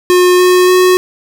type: tone with pitch steps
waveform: square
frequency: 360 / 363.3 / 366.7 Hz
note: F#4 / F#4 / F#4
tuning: -47 / -32 / -15 cents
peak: -6 dBFS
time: 0.1-0.97 s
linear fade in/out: 0 ms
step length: 290 ms
effects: none